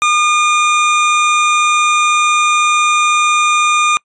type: tone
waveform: 25% pulse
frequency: 1214 Hz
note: D#6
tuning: 43 cents flat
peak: -6 dBFS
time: 0.02-3.97 s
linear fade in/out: 0 ms
effects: noise-tail reverb RT60 0.1 s tail -25 dB re dry + resampled to 22050 Hz